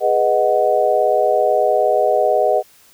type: chord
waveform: sine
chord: G# minor seventh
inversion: none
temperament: equal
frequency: 415.3 / 493.9 / 622.3 / 740 Hz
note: G#4 / B4 / D#5 / F#5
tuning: 0 / 0 / 0 / 0 cents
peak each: -20 / -19 / -16 / -18 dBFS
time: 0-2.63 s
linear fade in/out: 50 ms
effects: white hiss -50 dBFS RMS until 2.93 s